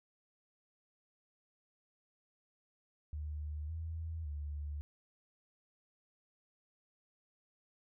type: tone with pitch steps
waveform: sine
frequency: 75.3 / 81.3 / 73.5 Hz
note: D2 / E2 / D2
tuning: +44 / -23 / +2 cents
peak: -38 dBFS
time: 3.13-4.81 s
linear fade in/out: 0 ms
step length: 560 ms
effects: none